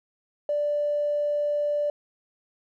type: tone with tanh clipping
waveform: triangle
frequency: 587.3 Hz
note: D5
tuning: in tune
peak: -22 dBFS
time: 0.49-1.9 s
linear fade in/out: 2 ms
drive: 2 dB
effects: none